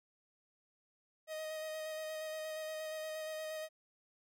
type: tone with vibrato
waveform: 45% pulse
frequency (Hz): 626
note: D#5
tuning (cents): +10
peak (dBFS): -40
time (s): 1.27-3.69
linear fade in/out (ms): 50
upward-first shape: square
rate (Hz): 8.5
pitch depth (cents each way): 12
effects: none